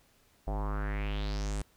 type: tone with low-pass filter sweep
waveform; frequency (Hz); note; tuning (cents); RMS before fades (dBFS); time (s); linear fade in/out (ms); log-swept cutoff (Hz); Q
square; 51.1; G#1; -27; -33; 0.47-1.62; 5; 700 to 9000; 4.1
effects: pink hiss -66 dBFS RMS until 1.76 s